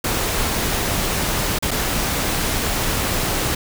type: noise with dropouts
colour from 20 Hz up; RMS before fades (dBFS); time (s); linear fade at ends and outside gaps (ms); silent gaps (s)
pink; -21; 0.04-3.55; 5; 1.588-1.624 / 1.709-1.713
effects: none